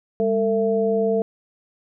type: tone cluster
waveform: sine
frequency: 202 / 450.6 / 668 Hz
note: G#3 / A4 / E5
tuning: -48 / +41 / +23 cents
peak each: -24 / -19 / -25 dBFS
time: 0.2-1.22 s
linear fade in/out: 0 ms
effects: none